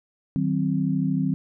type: chord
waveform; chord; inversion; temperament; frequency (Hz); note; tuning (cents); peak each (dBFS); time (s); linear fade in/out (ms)
sine; C diminished; first; equal with one note detuned; 155.56 / 188.56 / 261.6; Eb3 / Gb3 / C4; 0 / +33 / 0; -25; 0.36-1.34; 0
effects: none